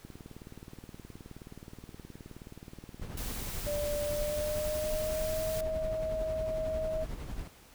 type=click train; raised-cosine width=3 ms; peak=-33 dBFS; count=66; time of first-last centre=0.05-3.471 s; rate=19 Hz
type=noise with tremolo; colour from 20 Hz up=brown; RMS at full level=-36 dBFS; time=3.01-7.48 s; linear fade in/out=10 ms; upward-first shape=triangle; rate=11 Hz; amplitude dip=60%
type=noise; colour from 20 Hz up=white; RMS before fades=-42 dBFS; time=3.17-5.61 s; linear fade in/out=5 ms
type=tone with pitch glide; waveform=sine; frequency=588 to 633.9 Hz; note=D5 to D#5; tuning=+2 to +32 cents; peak=-31 dBFS; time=3.66-7.05 s; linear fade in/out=20 ms; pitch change=+130 cents; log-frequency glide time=4.02-5.42 s
effects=pink hiss -57 dBFS RMS until 7.74 s